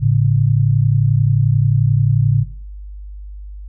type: tone pair together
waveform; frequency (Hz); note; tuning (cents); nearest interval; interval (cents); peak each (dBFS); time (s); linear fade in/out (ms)
sine; 109.73 / 141.1; A2 / C#3; -4 / +31; major third; 435; -13; 0-2.46; 50
effects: noise-tail reverb RT60 0.4 s tail -17 dB re dry + added 50 Hz sine -29 dBFS peak until 3.68 s